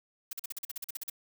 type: noise bursts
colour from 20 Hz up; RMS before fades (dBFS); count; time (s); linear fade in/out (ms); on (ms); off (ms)
blue; -37; 13; 0.31-1.099; 5; 21; 43
effects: none